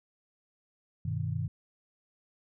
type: chord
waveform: sine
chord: G augmented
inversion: none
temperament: equal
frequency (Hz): 98 / 123.47 / 155.56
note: G2 / B2 / D#3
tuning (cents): 0 / 0 / 0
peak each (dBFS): -34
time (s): 1.05-1.48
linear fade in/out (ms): 5
effects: none